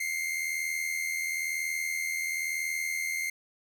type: tone pair together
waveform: 45% pulse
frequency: 2093 / 2174 Hz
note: C7 / C#7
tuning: 0 / -34 cents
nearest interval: minor second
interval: 66 cents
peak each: -31 / -35 dBFS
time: 0-3.3 s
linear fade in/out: 5 ms
effects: none